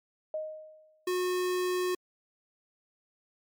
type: tone with exponential decay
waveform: sine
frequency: 622.3 Hz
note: D#5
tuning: in tune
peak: -29 dBFS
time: 0.34-1.08 s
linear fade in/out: 2 ms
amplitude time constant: 160 ms
type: tone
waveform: square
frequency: 363.2 Hz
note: F#4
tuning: 32 cents flat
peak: -28 dBFS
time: 1.07-1.95 s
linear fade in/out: 5 ms
effects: MP3 96 kbps